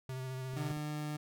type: tone with vibrato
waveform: square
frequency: 130.1 Hz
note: C3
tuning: 9 cents flat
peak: -39 dBFS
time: 0.09-0.72 s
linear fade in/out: 2 ms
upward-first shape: sine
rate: 14 Hz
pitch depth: 21 cents each way
type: clicks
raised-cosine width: 3 ms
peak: -38 dBFS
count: 3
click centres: 0.536 / 0.705 / 0.771 s
type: tone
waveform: 30% pulse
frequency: 150.3 Hz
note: D3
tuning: 40 cents sharp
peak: -34 dBFS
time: 0.56-1.17 s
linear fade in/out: 10 ms
effects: none